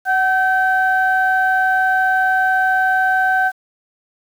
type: tone pair together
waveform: sine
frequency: 749 / 1544.6 Hz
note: F#5 / G6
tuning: +21 / -26 cents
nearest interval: octave + minor second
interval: 1253 cents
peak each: -15 dBFS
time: 0.05-3.52 s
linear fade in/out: 50 ms
effects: tanh soft clip ceiling -5 dBFS + 7-bit